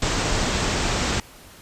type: low-pass noise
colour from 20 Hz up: pink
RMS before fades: -23 dBFS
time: 0.02-1.2 s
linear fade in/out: 2 ms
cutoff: 8200 Hz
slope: 96 dB/octave
effects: pink hiss -46 dBFS RMS until 1.61 s + resampled to 32000 Hz